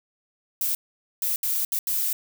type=noise bursts at uneven times; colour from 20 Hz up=violet; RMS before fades=-25 dBFS; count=5; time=0.61-0.75 / 1.22-1.36 / 1.43-1.65 / 1.72-1.79 / 1.87-2.13 s; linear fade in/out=2 ms; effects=none